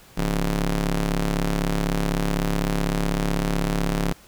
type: ring-modulated tone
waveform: sawtooth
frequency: 103.83 Hz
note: G#2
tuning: in tune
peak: -14 dBFS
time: 0.17-4.13 s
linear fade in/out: 10 ms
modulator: 69.9 Hz
effects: pink hiss -50 dBFS RMS until 4.27 s